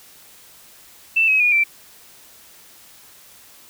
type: tone with pitch steps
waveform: sine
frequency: 2662 / 2551 / 2444 / 2342 Hz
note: E7 / D#7 / D#7 / D7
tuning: +16 / +43 / -32 / -5 cents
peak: -13 dBFS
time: 1.16-1.64 s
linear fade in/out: 10 ms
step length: 120 ms
effects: white hiss -47 dBFS RMS until 3.69 s